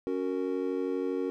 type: chord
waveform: triangle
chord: F# major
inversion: second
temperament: just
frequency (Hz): 277.5 / 370 / 462.5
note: C#4 / F#4 / A#4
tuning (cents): +2 / 0 / -14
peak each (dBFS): -31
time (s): 0.07-1.3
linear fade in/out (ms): 0
effects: none